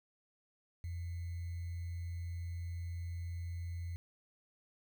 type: tone with sample-and-hold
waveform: sine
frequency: 85.8 Hz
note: F2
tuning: 30 cents flat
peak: -38 dBFS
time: 0.84-3.96 s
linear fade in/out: 0 ms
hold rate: 2100 Hz
effects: none